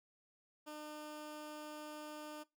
15% pulse tone, 302.2 Hz, D4, 50 cents sharp, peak -40 dBFS, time 0.66-2.44 s, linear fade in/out 20 ms, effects noise-tail reverb RT60 0.2 s tail -20 dB re dry

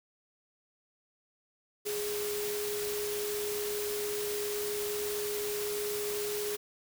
sine tone in noise, 415.3 Hz, G#4, in tune, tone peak -33 dBFS, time 1.85-6.57 s, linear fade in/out 20 ms, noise white, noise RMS -38 dBFS, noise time 1.85-6.57 s, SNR +2 dB, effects none

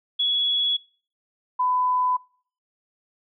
sine tone pair in turn, 3371 / 1002.2 Hz, G#7 / B5, +25 / +25 cents, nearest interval octave + major sixth, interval 2100 cents, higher first, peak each -19 dBFS, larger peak neither, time 0.19-0.77 / 1.59-2.17 s, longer neither, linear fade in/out 10 ms, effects noise-tail reverb RT60 0.5 s tail -26 dB re dry

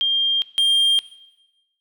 sine / triangle tone pair in turn, 3200 / 3200 Hz, G7 / G7, +35 / +35 cents, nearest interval unison, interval 0 cents, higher neither, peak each -16 / -12 dBFS, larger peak second, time 0.01-0.42 / 0.58-0.99 s, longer neither, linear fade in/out 0 ms, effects noise-tail reverb RT60 1.0 s tail -17 dB re dry

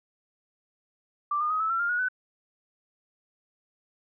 sine tone with pitch steps, 1174.7 / 1216.8 / 1260.5 / 1305.7 / 1352.5 / 1401 / 1451.2 / 1503.3 Hz, D6 / D#6 / D#6 / E6 / E6 / F6 / F#6 / F#6, 0 / -39 / +22 / -17 / +44 / +5 / -34 / +27 cents, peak -24 dBFS, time 1.31-2.086 s, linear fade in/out 5 ms, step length 97 ms, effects none

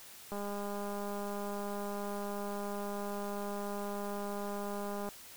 click train, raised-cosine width 1 ms, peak -27 dBFS, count 969, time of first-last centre 0.32-5.088 s, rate 203 Hz, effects white hiss -52 dBFS RMS until 5.36 s

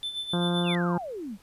triangle tone with tremolo, 3528 Hz, A7, 4 cents sharp, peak -27 dBFS, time 0.03-0.75 s, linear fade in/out 0 ms, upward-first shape sine, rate 7.7 Hz, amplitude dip 65%
harmonic tone, 174.61 Hz, F3, in tune, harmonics 1 / 2 / 3 / 4 / 5 / 6 / 7 / 8 / 9, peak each -25 / -31 / -35 / -37 / -39 / -41 / -42 / -43 / -44 dBFS, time 0.33-0.98 s, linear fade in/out 5 ms
sine exponential sweep, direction down, 3136 to 179.9 Hz, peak -33 dBFS, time 0.63-1.38 s, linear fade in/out 50 ms
effects pink hiss -59 dBFS RMS until 1.42 s + resampled to 32000 Hz

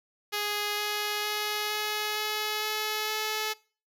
5% pulse tone with pitch steps, 415.3 / 417.9 / 420.6 / 423.3 / 426 / 428.7 / 431.4 Hz, G#4 / G#4 / G#4 / G#4 / G#4 / A4 / A4, 0 / +11 / +22 / +33 / +44 / -45 / -34 cents, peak -17 dBFS, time 0.32-3.54 s, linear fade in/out 20 ms, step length 460 ms, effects noise-tail reverb RT60 0.4 s tail -23 dB re dry

